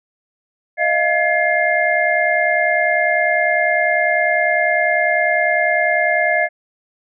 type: tone cluster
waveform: sine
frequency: 624 / 694 / 1705 / 2112 Hz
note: D#5 / F5 / G#6 / C7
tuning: +5 / -11 / +45 / +16 cents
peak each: -19 dBFS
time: 0.77-6.49 s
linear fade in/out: 50 ms
effects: none